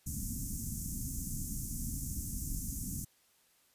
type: band-stop noise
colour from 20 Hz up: pink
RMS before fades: -38 dBFS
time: 0.06-3.05 s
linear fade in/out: 10 ms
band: 270 to 6100 Hz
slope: 48 dB/octave
effects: white hiss -69 dBFS RMS until 3.74 s + resampled to 32000 Hz